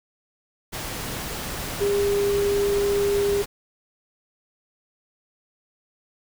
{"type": "tone in noise", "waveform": "sine", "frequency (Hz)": 403.6, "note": "G#4", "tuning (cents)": -49, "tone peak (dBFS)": -19, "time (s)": [1.8, 3.43], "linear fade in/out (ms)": 20, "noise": "pink", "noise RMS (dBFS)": -31, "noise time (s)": [0.72, 3.46], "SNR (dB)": 9, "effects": []}